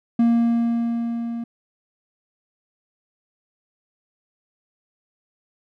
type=tone with level ramp; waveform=triangle; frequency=233.4 Hz; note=A#3; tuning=2 cents sharp; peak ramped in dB=-11 to -24 dBFS; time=0.19-1.44 s; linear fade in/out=5 ms; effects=none